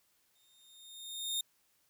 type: tone with exponential growth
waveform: sawtooth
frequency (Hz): 3667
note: A#7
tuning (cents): -29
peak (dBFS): -28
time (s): 0.35-1.41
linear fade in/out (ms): 5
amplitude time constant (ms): 230
effects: white hiss -73 dBFS RMS until 1.89 s